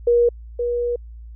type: tone pair in turn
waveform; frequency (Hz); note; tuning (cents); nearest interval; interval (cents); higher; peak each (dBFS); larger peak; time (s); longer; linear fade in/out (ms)
sine; 476.6 / 481; A#4 / B4; +38 / -46; unison; 16; second; -12 / -19; first; 0.07-0.29 / 0.59-0.96; second; 5
effects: added 57 Hz sine -35 dBFS peak until 1.35 s